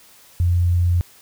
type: tone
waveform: sine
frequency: 87.6 Hz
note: F2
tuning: 6 cents sharp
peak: -14 dBFS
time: 0.4-1.01 s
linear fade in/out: 0 ms
effects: white hiss -49 dBFS RMS until 1.21 s